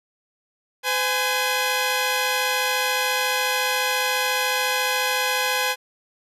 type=tone pair together; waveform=10% pulse; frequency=509.2 / 830.6 Hz; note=C5 / G#5; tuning=-47 / 0 cents; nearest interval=minor sixth; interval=847 cents; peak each=-15 dBFS; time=0.83-5.76 s; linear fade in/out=50 ms; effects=resampled to 32000 Hz